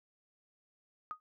sine tone with exponential decay, 1244.5 Hz, D#6, in tune, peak -33 dBFS, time 1.11-1.2 s, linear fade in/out 0 ms, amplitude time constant 18 ms, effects none

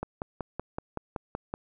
click train, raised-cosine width 1 ms, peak -18 dBFS, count 9, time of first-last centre 0.03-1.539 s, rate 5.3 Hz, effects none

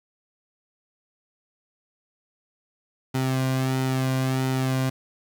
sawtooth tone with flanger, 131 Hz, C3, 2 cents sharp, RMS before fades -24 dBFS, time 3.14-4.9 s, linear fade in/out 10 ms, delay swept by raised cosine 1.8 to 2.3 ms, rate 1.5 Hz, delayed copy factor -0.6, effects 9-bit

